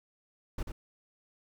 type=noise with echo; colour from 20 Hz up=brown; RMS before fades=-33 dBFS; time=0.58-0.63 s; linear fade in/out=5 ms; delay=90 ms; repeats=1; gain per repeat=-6 dB; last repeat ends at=0.72 s; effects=none